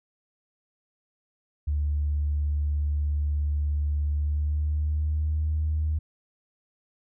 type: tone with pitch glide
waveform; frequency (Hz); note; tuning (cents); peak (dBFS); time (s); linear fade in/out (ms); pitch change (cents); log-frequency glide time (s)
sine; 73.6 to 77.17; D2 to D#2; +4 to -14; -22; 1.67-5.99; 10; +82; 4.1-5.47
effects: tanh soft clip ceiling -18 dBFS